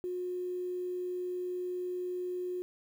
sine tone, 361 Hz, F#4, 43 cents flat, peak -33 dBFS, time 0.04-2.62 s, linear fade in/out 0 ms, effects 10-bit

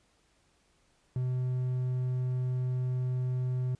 triangle tone, 126.8 Hz, B2, 46 cents sharp, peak -26 dBFS, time 1.16-3.75 s, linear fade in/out 2 ms, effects pink hiss -69 dBFS RMS until 3.79 s + resampled to 22050 Hz

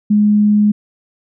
sine tone, 208.9 Hz, G#3, 10 cents sharp, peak -8 dBFS, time 0.1-0.72 s, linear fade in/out 10 ms, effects none

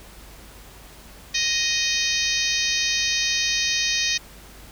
harmonic tone, 622.3 Hz, D#5, in tune, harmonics 3 / 4 / 5 / 6 / 7 / 8 / 9 / 10, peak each -29 / -27 / -31 / -27 / -29 / -30 / -29 / -29 dBFS, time 1.34-4.18 s, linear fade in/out 10 ms, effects added 50 Hz sine -46 dBFS peak until 4.71 s + pink hiss -46 dBFS RMS until 4.71 s

